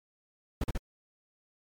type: noise bursts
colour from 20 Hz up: brown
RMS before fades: -29 dBFS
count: 3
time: 0.61-0.778 s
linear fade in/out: 5 ms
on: 30 ms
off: 39 ms
effects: MP3 96 kbps